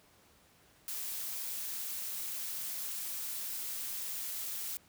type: noise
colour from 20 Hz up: blue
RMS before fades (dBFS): -39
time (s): 0.88-4.77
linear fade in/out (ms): 0
effects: pink hiss -64 dBFS RMS until 4.88 s + high-pass 60 Hz 12 dB/octave